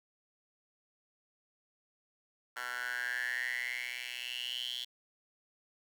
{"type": "tone with high-pass filter sweep", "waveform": "10% pulse", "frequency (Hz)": 123.47, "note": "B2", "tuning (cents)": 0, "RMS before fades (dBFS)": -38, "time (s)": [2.56, 4.85], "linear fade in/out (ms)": 10, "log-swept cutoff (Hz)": [1300, 3400], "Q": 9.2, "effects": []}